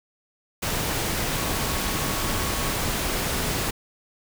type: tone in noise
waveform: sine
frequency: 1108 Hz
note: C#6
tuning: 1 cent flat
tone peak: -37 dBFS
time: 1.37-2.73 s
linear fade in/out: 10 ms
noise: pink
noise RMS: -26 dBFS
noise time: 0.62-3.71 s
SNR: -14 dB
effects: none